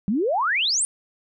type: exponential sweep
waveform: sine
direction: up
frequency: 183.8 to 9550 Hz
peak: -19 dBFS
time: 0.08-0.85 s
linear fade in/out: 0 ms
effects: none